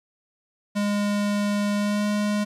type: tone with pitch glide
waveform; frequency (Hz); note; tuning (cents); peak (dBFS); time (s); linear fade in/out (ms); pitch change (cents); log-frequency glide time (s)
square; 205.1 to 207.7; G#3 to G#3; -21 to 0; -22; 0.75-2.45; 20; +21; 1.76-2.05
effects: low-pass 10000 Hz 12 dB/octave + 9-bit